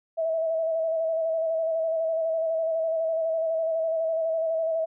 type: tone with vibrato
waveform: sine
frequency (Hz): 649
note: E5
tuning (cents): -27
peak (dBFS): -23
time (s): 0.17-4.86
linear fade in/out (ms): 20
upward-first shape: square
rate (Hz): 12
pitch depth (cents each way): 25
effects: none